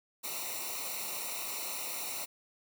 white noise with comb filter, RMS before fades -38 dBFS, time 0.23-2.26 s, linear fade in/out 20 ms, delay 0.61 ms, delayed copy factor -0.9, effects none

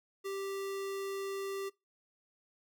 square tone, 391.9 Hz, G4, in tune, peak -37 dBFS, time 0.24-1.7 s, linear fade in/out 20 ms, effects noise-tail reverb RT60 0.2 s tail -21 dB re dry

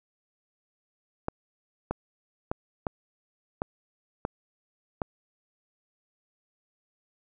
clicks, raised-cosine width 1 ms, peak -14 dBFS, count 7, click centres 1.284 / 1.91 / 2.515 / 2.868 / 3.619 / 4.251 / 5.018 s, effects none

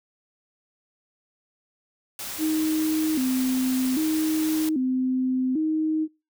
white noise, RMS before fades -34 dBFS, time 2.19-4.69 s, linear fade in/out 2 ms
sine tone with vibrato, 283.9 Hz, C#4, 41 cents sharp, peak -21 dBFS, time 2.38-6.08 s, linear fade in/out 50 ms, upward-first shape square, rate 0.63 Hz, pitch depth 170 cents each way
effects noise-tail reverb RT60 0.3 s tail -26 dB re dry

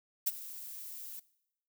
violet noise with ADSR envelope, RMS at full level -28 dBFS, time 0.26-1.2 s, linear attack 13 ms, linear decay 33 ms, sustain -17 dB, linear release 9 ms, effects noise-tail reverb RT60 0.8 s tail -20 dB re dry

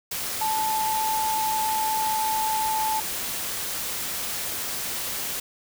sine tone in noise, 874 Hz, A5, 12 cents flat, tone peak -23 dBFS, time 0.41-3 s, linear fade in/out 5 ms, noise white, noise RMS -30 dBFS, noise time 0.11-5.4 s, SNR +4 dB, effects none

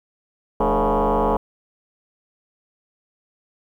sine tone with frequency modulation, 215.3 Hz, A3, 37 cents flat, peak -15 dBFS, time 0.6-1.37 s, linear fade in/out 5 ms, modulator 127 Hz, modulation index 6.8, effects tanh soft clip ceiling -11 dBFS + 9-bit

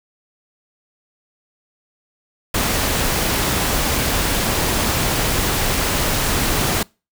pink noise, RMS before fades -19 dBFS, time 2.54-6.83 s, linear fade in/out 5 ms, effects noise-tail reverb RT60 0.3 s tail -26 dB re dry

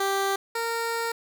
15% pulse tone pair in turn, 392 / 461.5 Hz, G4 / A#4, 0 / -17 cents, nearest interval minor third, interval 283 cents, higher second, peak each -17 / -20 dBFS, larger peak first, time 0-0.36 / 0.55-1.12 s, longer second, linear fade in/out 5 ms, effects none

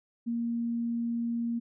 sine tone, 234 Hz, A#3, 7 cents sharp, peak -28 dBFS, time 0.26-1.6 s, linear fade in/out 20 ms, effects none

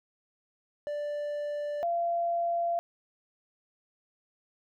triangle / sine tone pair in turn, 587.3 / 685.2 Hz, D5 / F5, 0 / -33 cents, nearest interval minor third, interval 267 cents, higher second, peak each -29 / -26 dBFS, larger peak second, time 0.87-1.83 / 1.83-2.79 s, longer neither, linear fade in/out 0 ms, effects none

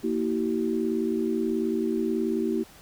sine tone cluster, 232.3 / 323.4 / 381.9 Hz, A#3 / E4 / G4, -6 / -33 / -45 cents, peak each -28 dBFS, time 0.03-2.64 s, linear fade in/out 20 ms, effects pink hiss -51 dBFS RMS until 2.81 s

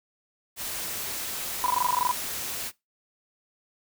white noise, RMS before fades -33 dBFS, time 0.56-2.72 s, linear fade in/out 50 ms
sine tone bursts, 987.8 Hz, B5, in tune, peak -21 dBFS, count 12, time 1.64-2.112 s, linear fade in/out 0 ms, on 21 ms, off 20 ms
effects noise-tail reverb RT60 0.2 s tail -21 dB re dry

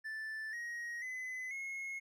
triangle tone with pitch steps, 1760 / 1886.3 / 2022 / 2167 Hz, A6 / A#6 / B6 / C#7, 0 / +20 / +40 / -40 cents, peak -38 dBFS, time 0.04-2 s, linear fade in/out 20 ms, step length 490 ms, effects none

